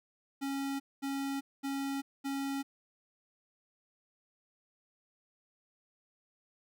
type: tone bursts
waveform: square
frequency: 275.2 Hz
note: C#4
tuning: 12 cents flat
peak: -34 dBFS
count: 4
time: 0.41-2.63 s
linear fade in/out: 20 ms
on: 390 ms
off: 220 ms
effects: none